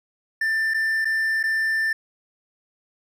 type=tone with dropouts; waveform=triangle; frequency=1781 Hz; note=A6; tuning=21 cents sharp; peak=-18 dBFS; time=0.41-1.93 s; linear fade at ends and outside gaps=5 ms; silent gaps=0.738-0.743 / 1.047-1.053 / 1.43-1.437 s; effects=none